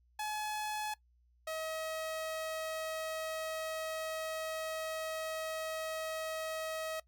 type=tone pair in turn; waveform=sawtooth; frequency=850 / 636.8 Hz; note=G#5 / D#5; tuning=+40 / +40 cents; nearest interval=perfect fourth; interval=500 cents; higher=first; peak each=-32 / -33 dBFS; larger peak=first; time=0.19-0.94 / 1.47-7 s; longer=second; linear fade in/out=5 ms; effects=noise-tail reverb RT60 0.1 s tail -20 dB re dry + added 60 Hz sine -66 dBFS peak until 7.07 s